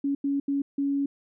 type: tone bursts at uneven times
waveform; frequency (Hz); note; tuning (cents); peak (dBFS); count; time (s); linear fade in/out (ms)
sine; 279.9; C#4; +17; -23; 4; 0.04-0.15 / 0.24-0.4 / 0.48-0.62 / 0.78-1.06; 5
effects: none